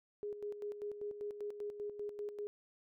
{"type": "tone with tremolo", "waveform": "sine", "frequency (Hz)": 413.7, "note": "G#4", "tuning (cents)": -7, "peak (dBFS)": -38, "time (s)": [0.23, 2.47], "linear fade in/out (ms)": 0, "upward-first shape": "square", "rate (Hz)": 5.1, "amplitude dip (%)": 60, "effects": []}